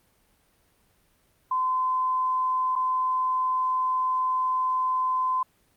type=tone with dropouts; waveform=sine; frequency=1026 Hz; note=C6; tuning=34 cents flat; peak=-22 dBFS; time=1.51-5.43 s; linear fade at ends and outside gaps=5 ms; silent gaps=2.755-2.76 s; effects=pink hiss -65 dBFS RMS until 5.76 s + Opus 32 kbps